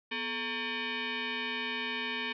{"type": "tone with frequency modulation", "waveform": "sine", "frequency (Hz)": 246.9, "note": "B3", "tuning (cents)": 0, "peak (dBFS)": -32, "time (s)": [0.11, 2.33], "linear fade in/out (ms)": 10, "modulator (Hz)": 680, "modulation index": 4.6, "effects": []}